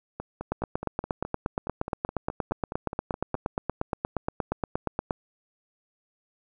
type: two click trains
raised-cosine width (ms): 1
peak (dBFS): -19 / -12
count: 16 / 40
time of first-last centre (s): 0.2-3.351 / 0.52-5.108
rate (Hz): 4.76 / 8.5
effects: none